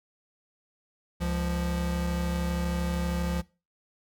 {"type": "tone pair together", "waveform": "square", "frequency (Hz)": [68.99, 174.2], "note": ["C#2", "F3"], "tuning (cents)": [-8, -4], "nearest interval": "octave + major third", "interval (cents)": 1604, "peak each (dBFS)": [-31, -30], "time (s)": [1.2, 3.42], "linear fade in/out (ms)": 20, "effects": ["noise-tail reverb RT60 0.3 s tail -21 dB re dry"]}